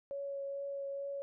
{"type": "tone with vibrato", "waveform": "sine", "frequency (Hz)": 557, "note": "C#5", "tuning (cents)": 8, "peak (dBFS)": -37, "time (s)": [0.11, 1.22], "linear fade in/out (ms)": 0, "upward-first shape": "triangle", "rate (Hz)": 2.3, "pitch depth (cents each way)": 12, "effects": []}